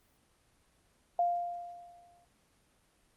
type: tone with exponential decay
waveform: sine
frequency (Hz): 698.5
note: F5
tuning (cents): 0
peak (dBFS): -24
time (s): 1.19-2.25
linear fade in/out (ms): 2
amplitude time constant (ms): 230
effects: pink hiss -69 dBFS RMS until 3.16 s + Opus 24 kbps